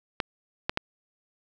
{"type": "clicks", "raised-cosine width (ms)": 0.3, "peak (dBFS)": -9, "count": 3, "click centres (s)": [0.202, 0.695, 0.774], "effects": []}